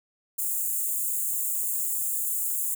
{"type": "high-pass noise", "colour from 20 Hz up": "white", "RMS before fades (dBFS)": -28, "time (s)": [0.38, 2.75], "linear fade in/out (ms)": 10, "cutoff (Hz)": 6900, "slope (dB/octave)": 96, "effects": []}